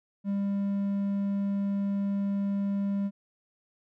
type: tone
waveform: triangle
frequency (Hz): 199.3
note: G3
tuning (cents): +29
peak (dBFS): -24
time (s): 0.24-3.11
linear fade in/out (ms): 50
effects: none